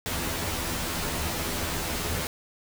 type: noise with comb filter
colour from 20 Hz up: pink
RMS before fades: -30 dBFS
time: 0.06-2.27 s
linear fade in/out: 0 ms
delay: 12 ms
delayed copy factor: +0.85
effects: none